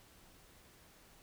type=silence; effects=pink hiss -62 dBFS RMS until 1.22 s